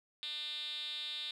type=tone with band-pass filter; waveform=5% pulse; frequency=300 Hz; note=D4; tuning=37 cents sharp; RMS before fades=-41 dBFS; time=0.23-1.31 s; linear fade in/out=0 ms; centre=3700 Hz; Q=9.5; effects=none